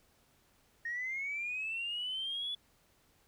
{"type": "linear sweep", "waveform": "sine", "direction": "up", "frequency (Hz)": [1846, 3445], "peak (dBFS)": -34, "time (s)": [0.85, 2.55], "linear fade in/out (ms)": 5, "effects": ["tanh soft clip ceiling -30 dBFS", "pink hiss -69 dBFS RMS until 3.27 s"]}